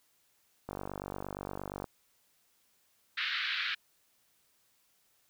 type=click train; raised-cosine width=1 ms; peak=-24 dBFS; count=57; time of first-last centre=0.69-1.842 s; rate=48.6 Hz
type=band-pass noise; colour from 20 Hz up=pink; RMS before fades=-34 dBFS; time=3.17-3.75 s; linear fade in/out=10 ms; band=1400 to 4200 Hz; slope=48 dB/octave
effects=white hiss -71 dBFS RMS until 5.29 s